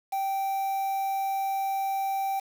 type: tone with quantisation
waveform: triangle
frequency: 780 Hz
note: G5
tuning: 9 cents flat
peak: -24 dBFS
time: 0.12-2.4 s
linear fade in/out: 10 ms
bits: 7
effects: none